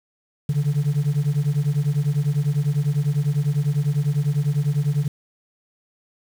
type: beating tone pair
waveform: sine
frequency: 140 / 150 Hz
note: C#3 / D3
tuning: +18 / +37 cents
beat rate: 10 Hz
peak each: -19 dBFS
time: 0.49-5.08 s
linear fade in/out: 5 ms
effects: tanh soft clip ceiling -15 dBFS + 7-bit